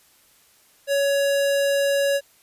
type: tone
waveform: square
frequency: 560 Hz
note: C#5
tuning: 18 cents sharp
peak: -19 dBFS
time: 0.87-2.21 s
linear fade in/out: 50 ms
effects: white hiss -57 dBFS RMS until 2.42 s + resampled to 32000 Hz